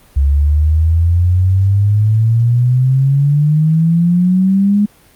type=exponential sweep; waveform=sine; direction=up; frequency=68.3 to 208.4 Hz; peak=-8 dBFS; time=0.16-4.86 s; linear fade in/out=10 ms; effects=pink hiss -47 dBFS RMS until 5.15 s + Opus 32 kbps